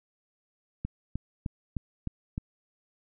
click train, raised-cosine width 5 ms, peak -19 dBFS, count 6, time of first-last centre 0.85-2.379 s, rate 3.27 Hz, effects none

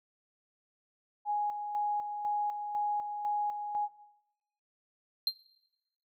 sine tone with tremolo, 830.6 Hz, G#5, in tune, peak -28 dBFS, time 1.25-3.89 s, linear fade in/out 50 ms, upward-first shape square, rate 2 Hz, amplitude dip 50%
triangle tone with exponential decay, 4164 Hz, C8, 9 cents flat, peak -21 dBFS, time 5.27-5.35 s, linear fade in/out 2 ms, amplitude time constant 17 ms
effects noise-tail reverb RT60 0.9 s tail -17 dB re dry

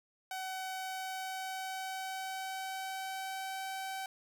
sawtooth tone with pitch glide, 755 to 767.3 Hz, F#5 to G5, +35 to -37 cents, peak -34 dBFS, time 0.31-4.06 s, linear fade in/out 2 ms, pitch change +28 cents, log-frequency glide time 0.73-3.63 s, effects 12-bit

